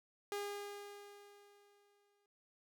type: tone with exponential decay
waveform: sawtooth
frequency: 407 Hz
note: G#4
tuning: 35 cents flat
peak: -34 dBFS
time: 0.32-2.26 s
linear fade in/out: 1 ms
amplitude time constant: 420 ms
effects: none